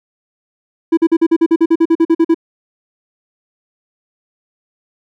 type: tone bursts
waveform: triangle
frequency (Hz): 329.6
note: E4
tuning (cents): 0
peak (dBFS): -5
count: 15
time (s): 0.92-2.345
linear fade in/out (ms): 10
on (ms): 53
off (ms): 45
effects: none